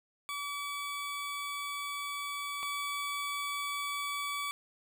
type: tone pair in turn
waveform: 20% pulse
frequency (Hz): 1145 / 1145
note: D6 / D6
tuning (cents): -44 / -44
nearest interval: unison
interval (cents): 0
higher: neither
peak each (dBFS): -31 / -29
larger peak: second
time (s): 0.29-2.63 / 2.63-4.51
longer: first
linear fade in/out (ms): 0
effects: none